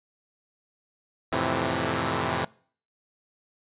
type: chord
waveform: 5% pulse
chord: F major seventh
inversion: none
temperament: equal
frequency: 87.31 / 110 / 130.81 / 164.81 Hz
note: F2 / A2 / C3 / E3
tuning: 0 / 0 / 0 / 0 cents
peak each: -20 / -20 / -18 / -19 dBFS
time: 1.32-2.45 s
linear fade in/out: 5 ms
effects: noise-tail reverb RT60 0.5 s tail -24 dB re dry + resampled to 8000 Hz